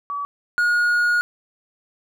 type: tone pair in turn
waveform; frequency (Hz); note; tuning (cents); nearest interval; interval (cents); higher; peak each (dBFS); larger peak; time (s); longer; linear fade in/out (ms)
sine / triangle; 1143 / 1440.1; D6 / F#6; -47 / -47; major third; 400; second; -24 / -14; second; 0.1-0.25 / 0.58-1.21; second; 0
effects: none